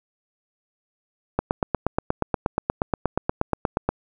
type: click train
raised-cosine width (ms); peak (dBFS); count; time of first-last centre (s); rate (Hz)
1; -6; 22; 1.39-3.89; 8.4
effects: none